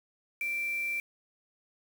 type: tone with quantisation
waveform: sine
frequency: 2349 Hz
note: D7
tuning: in tune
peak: -30 dBFS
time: 0.41-1 s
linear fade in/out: 2 ms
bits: 7
effects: none